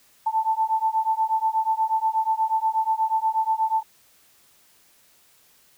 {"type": "beating tone pair", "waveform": "sine", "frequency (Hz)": [880, 888.3], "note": ["A5", "A5"], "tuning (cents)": [0, 16], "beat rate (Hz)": 8.3, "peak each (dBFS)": -23, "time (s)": [0.26, 3.83], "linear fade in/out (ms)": 10, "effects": ["white hiss -58 dBFS RMS until 5.77 s"]}